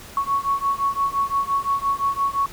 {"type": "beating tone pair", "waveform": "sine", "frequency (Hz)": [1108, 1113.8], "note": ["C#6", "C#6"], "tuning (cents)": [-1, 8], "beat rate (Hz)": 5.8, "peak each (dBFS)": [-22, -23], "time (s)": [0.17, 2.46], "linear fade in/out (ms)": 2, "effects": ["pink hiss -41 dBFS RMS until 2.52 s"]}